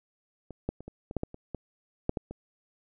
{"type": "clicks", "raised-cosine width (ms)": 2, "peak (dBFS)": [-28, -16, -30, -28, -25, -15, -17, -29, -21, -12, -17, -26], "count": 12, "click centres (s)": [0.507, 0.69, 0.806, 0.88, 1.111, 1.167, 1.234, 1.344, 1.547, 2.094, 2.172, 2.31], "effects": []}